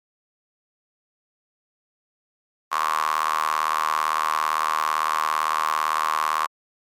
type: tone with high-pass filter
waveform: sawtooth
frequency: 77.78 Hz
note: D#2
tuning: in tune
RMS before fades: -23 dBFS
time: 2.71-6.47 s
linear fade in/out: 20 ms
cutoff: 1100 Hz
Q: 8.9
effects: MP3 96 kbps